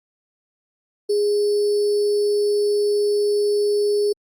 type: tone with sample-and-hold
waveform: sine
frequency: 412.2 Hz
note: G#4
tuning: 13 cents flat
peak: -16 dBFS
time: 1.09-4.13 s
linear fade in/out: 10 ms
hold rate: 4900 Hz
effects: low-pass 12000 Hz 12 dB/octave + Opus 24 kbps